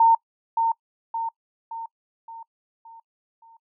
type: tone with echo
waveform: sine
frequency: 912 Hz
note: A#5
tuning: 38 cents flat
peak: -12 dBFS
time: 0-0.15 s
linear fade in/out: 5 ms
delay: 570 ms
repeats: 6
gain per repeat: -6 dB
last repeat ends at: 3.57 s
effects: noise-tail reverb RT60 0.1 s tail -25 dB re dry